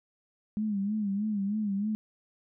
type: tone with vibrato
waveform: sine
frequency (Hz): 205.9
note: G#3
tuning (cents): -15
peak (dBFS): -27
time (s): 0.57-1.95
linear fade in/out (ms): 0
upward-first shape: sine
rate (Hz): 3.2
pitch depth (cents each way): 91
effects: none